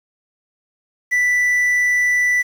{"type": "tone", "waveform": "triangle", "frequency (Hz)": 1975.5, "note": "B6", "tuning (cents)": 0, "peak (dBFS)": -12, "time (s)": [1.11, 2.43], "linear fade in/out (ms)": 20, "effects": ["7-bit"]}